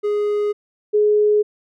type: tone pair in turn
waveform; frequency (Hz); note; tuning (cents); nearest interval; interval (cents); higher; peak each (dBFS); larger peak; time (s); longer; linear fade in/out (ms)
triangle / sine; 415.3 / 419.9; G#4 / G#4; 0 / +19; unison; 19; second; -15 / -12; second; 0.03-0.53 / 0.93-1.43; neither; 20
effects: none